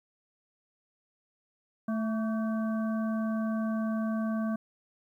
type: harmonic tone with a mistuned harmonic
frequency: 220.1 Hz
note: A3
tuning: 1 cent sharp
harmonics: 1 / 3 / 5 / 7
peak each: -28 / -38 / -42 / -45 dBFS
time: 1.88-4.56 s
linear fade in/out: 5 ms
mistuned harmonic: 5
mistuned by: +58 cents
effects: 11-bit